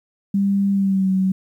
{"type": "tone with pitch glide", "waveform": "sine", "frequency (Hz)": [198.2, 189.14], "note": ["G3", "F#3"], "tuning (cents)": [19, 38], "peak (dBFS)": -15, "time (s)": [0.34, 1.32], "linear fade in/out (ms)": 5, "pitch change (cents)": -81, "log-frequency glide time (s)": [0.72, 1.1], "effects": ["9-bit"]}